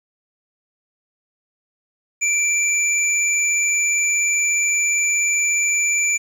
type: tone pair together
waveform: sine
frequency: 2349 / 6934 Hz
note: D7 / A8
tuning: 0 / -26 cents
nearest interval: octave + perfect fifth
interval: 1874 cents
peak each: -18 / -18 dBFS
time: 2.21-6.18 s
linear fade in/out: 20 ms
effects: tanh soft clip ceiling -10 dBFS + 8-bit